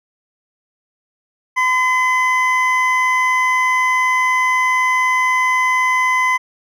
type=tone pair together; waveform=triangle; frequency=1018.9 / 2036 Hz; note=C6 / C7; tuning=-46 / -48 cents; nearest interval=octave; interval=1198 cents; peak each=-14 dBFS; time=1.56-6.38 s; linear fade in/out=20 ms; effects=none